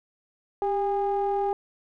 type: ring-modulated tone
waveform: triangle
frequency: 207.7 Hz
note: G#3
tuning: in tune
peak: -18 dBFS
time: 0.62-1.53 s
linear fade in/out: 0 ms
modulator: 603 Hz
effects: none